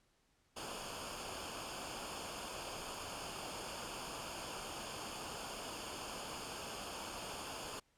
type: noise with comb filter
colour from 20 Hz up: pink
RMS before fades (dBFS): -45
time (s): 0.56-7.8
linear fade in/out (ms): 10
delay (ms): 0.51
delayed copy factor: -0.7
effects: pink hiss -75 dBFS RMS until 7.97 s + low-pass 10000 Hz 12 dB/octave